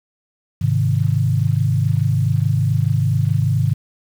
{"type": "chord", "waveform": "sine", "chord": "Ab major", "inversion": "none", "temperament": "equal", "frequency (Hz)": [103.83, 130.81, 155.56], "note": ["Ab2", "C3", "Eb3"], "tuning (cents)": [0, 0, 0], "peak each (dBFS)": [-18, -18, -20], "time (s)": [0.61, 3.74], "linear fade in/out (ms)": 10, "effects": ["7-bit"]}